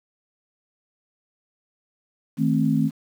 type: chord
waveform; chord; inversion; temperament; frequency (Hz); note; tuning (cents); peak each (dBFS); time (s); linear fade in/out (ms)
sine; A diminished; second; just; 158.4 / 220 / 264; Eb3 / A3 / C4; +31 / 0 / +16; -22; 2.37-2.91; 50
effects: 8-bit